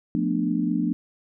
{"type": "chord", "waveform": "sine", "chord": "B half-diminished seventh", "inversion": "second", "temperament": "just", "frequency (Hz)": [177.8, 222.2, 246.9, 296.3], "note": ["F3", "A3", "B3", "D4"], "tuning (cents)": [31, 17, 0, 15], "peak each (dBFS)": [-27, -27, -27, -26], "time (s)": [0.15, 0.93], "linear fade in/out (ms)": 0, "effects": []}